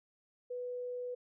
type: tone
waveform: sine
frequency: 493.9 Hz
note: B4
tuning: in tune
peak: -37 dBFS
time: 0.5-1.15 s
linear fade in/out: 10 ms
effects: none